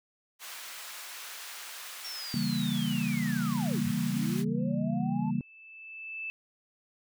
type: high-pass noise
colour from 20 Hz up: pink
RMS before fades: -43 dBFS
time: 0.39-4.45 s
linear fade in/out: 50 ms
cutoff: 1300 Hz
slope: 12 dB/octave
type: linear two-way sweep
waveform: sine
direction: down then up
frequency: 5560 to 90.7 to 893 Hz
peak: -38 dBFS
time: 2.04-5.31 s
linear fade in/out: 10 ms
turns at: 3.86 s
type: chord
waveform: sine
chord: C# diminished seventh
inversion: none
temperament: equal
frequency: 138.59 / 164.81 / 196 / 233.1 Hz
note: C#3 / E3 / G3 / Bb3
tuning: 0 / 0 / 0 / 0 cents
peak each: -35 / -34 / -32 / -31 dBFS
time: 2.34-5.41 s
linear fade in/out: 2 ms
type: tone with exponential growth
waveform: sine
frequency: 2634 Hz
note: E7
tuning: 2 cents flat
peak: -33 dBFS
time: 4.59-6.3 s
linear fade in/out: 0 ms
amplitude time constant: 370 ms
effects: none